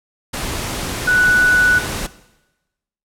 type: tone in noise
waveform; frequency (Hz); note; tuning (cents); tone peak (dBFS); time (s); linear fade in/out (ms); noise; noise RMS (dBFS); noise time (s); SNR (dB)
sine; 1480; F#6; 0; -11; 1.07-1.79; 10; pink; -24; 0.33-2.07; +10
effects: noise-tail reverb RT60 1.0 s tail -17 dB re dry + low-pass 12000 Hz 12 dB/octave